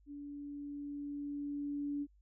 sine tone with level ramp, 287.6 Hz, D4, 36 cents flat, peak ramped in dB -44 to -34 dBFS, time 0.06-2.07 s, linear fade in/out 50 ms, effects added 50 Hz sine -63 dBFS peak until 2.21 s

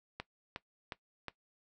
click train, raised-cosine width 0.3 ms, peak -23 dBFS, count 4, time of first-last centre 0.2-1.283 s, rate 2.77 Hz, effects noise-tail reverb RT60 0.1 s tail -18 dB re dry

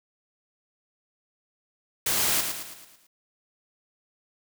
white noise with echo, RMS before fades -25 dBFS, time 2.06-2.41 s, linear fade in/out 5 ms, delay 110 ms, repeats 6, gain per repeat -6 dB, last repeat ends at 3.07 s, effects none

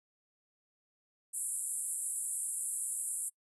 white band-pass noise, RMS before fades -37 dBFS, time 1.33-3.3 s, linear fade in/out 20 ms, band 7800 to 11000 Hz, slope 96 dB/octave, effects noise-tail reverb RT60 0.1 s tail -26 dB re dry

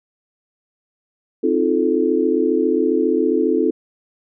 sine chord, F dominant seventh, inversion second, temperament just, 261.9 / 314.3 / 349.2 / 436.5 Hz, C4 / Eb4 / F4 / A4, +2 / +18 / 0 / -14 cents, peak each -21 / -20 / -20 / -19 dBFS, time 1.43-3.71 s, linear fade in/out 10 ms, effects none

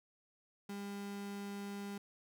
35% pulse tone, 201 Hz, G3, 44 cents sharp, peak -40 dBFS, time 0.69-1.98 s, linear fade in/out 5 ms, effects none

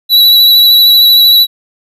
square tone with vibrato, 3929 Hz, B7, 10 cents flat, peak -3 dBFS, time 0.09-1.47 s, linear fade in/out 50 ms, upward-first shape sine, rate 13 Hz, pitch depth 19 cents each way, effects none

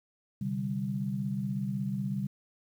sine chord, C suspended second, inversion none, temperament just, 130.81 / 147.16 / 196.22 Hz, C3 / D3 / G3, 0 / +4 / +2 cents, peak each -35 / -37 / -32 dBFS, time 0.41-2.27 s, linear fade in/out 5 ms, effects 10-bit

